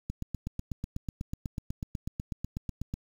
click train, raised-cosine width 5 ms, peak -21 dBFS, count 24, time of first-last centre 0.1-2.94 s, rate 8.1 Hz, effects 8-bit

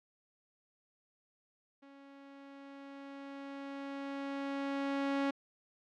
sawtooth tone with level ramp, 277.2 Hz, C#4, in tune, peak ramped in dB -51 to -26 dBFS, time 1.82-5.31 s, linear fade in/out 10 ms, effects low-pass 3000 Hz 12 dB/octave

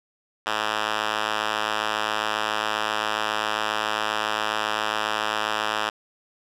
5% pulse tone with band-pass filter, 107.4 Hz, A2, 41 cents flat, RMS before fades -26 dBFS, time 0.46-5.9 s, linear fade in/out 10 ms, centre 2100 Hz, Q 0.98, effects none

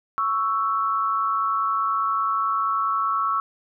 sine tone pair together, 1112 / 1322.4 Hz, C#6 / E6, +5 / +5 cents, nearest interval minor third, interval 300 cents, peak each -23 dBFS, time 0.18-3.4 s, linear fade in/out 0 ms, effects none

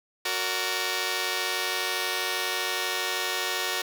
5% pulse chord, Gb augmented, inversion none, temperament just, 370 / 462.5 / 578.1 Hz, Gb4 / Bb4 / D5, 0 / -14 / -27 cents, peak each -19 / -20 / -22 dBFS, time 0.25-3.82 s, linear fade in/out 5 ms, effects none

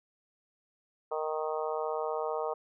harmonic tone, 155.56 Hz, D#3, in tune, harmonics 3 / 4 / 5 / 6 / 7 / 8, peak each -34 / -36 / -38 / -40 / -41 / -42 dBFS, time 1.11-2.54 s, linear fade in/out 10 ms, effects none

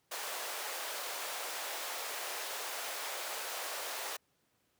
pink high-pass noise, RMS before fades -40 dBFS, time 0.11-4.17 s, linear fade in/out 10 ms, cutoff 510 Hz, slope 24 dB/octave, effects pink hiss -75 dBFS RMS until 4.79 s + high-pass 100 Hz 12 dB/octave

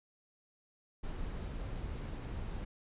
brown noise, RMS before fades -40 dBFS, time 1.03-2.65 s, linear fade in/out 10 ms, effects resampled to 8000 Hz

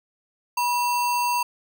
sine tone with sample-and-hold, 970 Hz, B5, 31 cents flat, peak -20 dBFS, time 0.57-1.43 s, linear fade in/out 5 ms, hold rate 3675 Hz, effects none

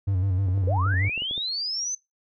triangle tone with vibrato, 94.9 Hz, F#2, 44 cents sharp, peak -19 dBFS, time 0.07-1.09 s, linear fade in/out 10 ms, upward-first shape square, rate 6.4 Hz, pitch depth 61 cents each way
clicks, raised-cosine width 2 ms, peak -27 dBFS, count 11, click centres 0.485 / 0.577 / 0.637 / 0.864 / 0.941 / 1.048 / 1.095 / 1.177 / 1.221 / 1.311 / 1.378 s
sine linear sweep, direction up, 443 to 6230 Hz, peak -26 dBFS, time 0.67-1.95 s, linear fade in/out 5 ms
effects noise-tail reverb RT60 0.2 s tail -21 dB re dry

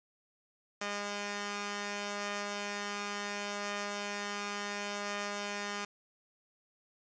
5% pulse tone pair together, 204.1 / 611.6 Hz, G#3 / D#5, -30 / -30 cents, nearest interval octave + perfect fifth, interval 1900 cents, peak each -25 / -32 dBFS, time 0.81-5.85 s, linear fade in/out 5 ms, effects resampled to 16000 Hz + 9-bit

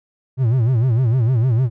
triangle tone with vibrato, 121.1 Hz, B2, 34 cents flat, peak -11 dBFS, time 0.37-1.7 s, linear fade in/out 50 ms, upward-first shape sine, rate 6.6 Hz, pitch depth 170 cents each way, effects none

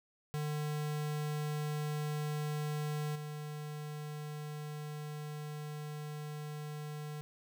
square tone with level steps, 150 Hz, D3, 37 cents sharp, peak -35 / -41 dBFS, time 0.34-7.21 s, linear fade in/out 0 ms, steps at 3.15 s, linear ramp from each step 10 ms, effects none

